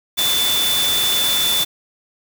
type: tone in noise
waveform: sine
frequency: 3508 Hz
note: A7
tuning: 6 cents flat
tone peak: -17 dBFS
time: 0.17-1.65 s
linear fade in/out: 20 ms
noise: white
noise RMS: -21 dBFS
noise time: 0.17-1.65 s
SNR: +1 dB
effects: none